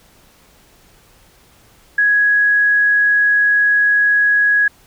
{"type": "tone", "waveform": "sine", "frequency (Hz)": 1667, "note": "G#6", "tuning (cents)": 6, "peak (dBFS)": -10, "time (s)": [1.98, 4.68], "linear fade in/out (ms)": 5, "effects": ["pink hiss -50 dBFS RMS until 4.86 s"]}